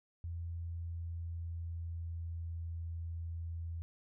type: tone with pitch glide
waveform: sine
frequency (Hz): 84.6 to 83.48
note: E2 to E2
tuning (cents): +45 to +22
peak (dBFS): -38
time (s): 0.24-3.82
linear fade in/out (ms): 0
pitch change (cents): -23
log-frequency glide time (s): 0.35-2.73
effects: none